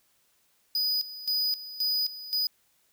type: tone with tremolo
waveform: square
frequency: 4964 Hz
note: D#8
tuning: 5 cents flat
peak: -25 dBFS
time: 0.75-2.47 s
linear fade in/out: 2 ms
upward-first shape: square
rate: 1.9 Hz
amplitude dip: 80%
effects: white hiss -68 dBFS RMS until 2.92 s